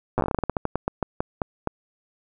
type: slowing click train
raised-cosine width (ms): 1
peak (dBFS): -9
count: 21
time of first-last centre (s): 0.18-1.674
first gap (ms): 8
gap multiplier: 1.2
effects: none